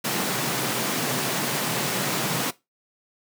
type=high-pass noise; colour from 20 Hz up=pink; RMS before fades=-26 dBFS; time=0.04-2.51 s; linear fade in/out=10 ms; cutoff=120 Hz; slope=96 dB/octave; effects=noise-tail reverb RT60 0.2 s tail -18 dB re dry